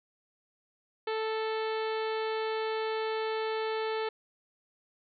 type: harmonic tone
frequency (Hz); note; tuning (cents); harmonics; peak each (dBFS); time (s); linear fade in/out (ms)
440; A4; 0; 1 / 2 / 3 / 4 / 5 / 6 / 7 / 8 / 9 / 10; -31 / -37 / -41 / -43 / -45 / -47 / -48 / -49 / -50 / -51; 1.07-4.09; 5
effects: none